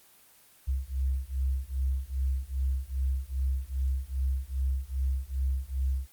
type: beating tone pair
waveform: sine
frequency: 65 / 67.5 Hz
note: C2 / C#2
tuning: -11 / -45 cents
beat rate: 2.5 Hz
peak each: -30 dBFS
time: 0.67-6.08 s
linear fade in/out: 20 ms
effects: white hiss -58 dBFS RMS until 6.12 s + Opus 24 kbps